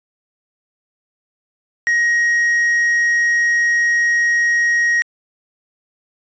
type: tone with quantisation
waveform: triangle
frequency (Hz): 1885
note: A#6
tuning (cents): +19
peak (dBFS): -11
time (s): 1.87-5.02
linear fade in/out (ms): 0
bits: 6
effects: resampled to 16000 Hz